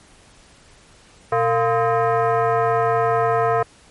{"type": "tone with frequency modulation", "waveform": "sine", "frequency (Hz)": 121.2, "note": "B2", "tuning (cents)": -32, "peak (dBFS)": -15, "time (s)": [1.32, 3.63], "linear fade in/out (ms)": 5, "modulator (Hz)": 576, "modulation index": 2, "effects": ["pink hiss -50 dBFS RMS until 3.9 s", "MP3 48 kbps"]}